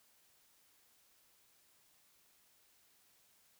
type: silence
effects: white hiss -70 dBFS RMS until 3.59 s